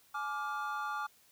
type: chord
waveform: triangle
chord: D diminished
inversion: second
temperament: just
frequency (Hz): 845.8 / 1174.7 / 1409.6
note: Ab5 / D6 / F6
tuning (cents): +31 / 0 / +16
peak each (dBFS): -38 / -36 / -38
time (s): 0.14-1.07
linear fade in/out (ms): 10
effects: white hiss -65 dBFS RMS until 1.31 s